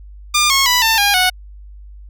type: tone with pitch steps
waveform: 10% pulse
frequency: 1202 / 1089.6 / 987.7 / 895.3 / 811.6 / 735.7 Hz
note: D6 / C#6 / B5 / A5 / G#5 / F#5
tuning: +40 / -30 / 0 / +30 / -40 / -10 cents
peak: -3 dBFS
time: 0.34-1.3 s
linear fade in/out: 10 ms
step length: 160 ms
effects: added 50 Hz sine -34 dBFS peak until 2.09 s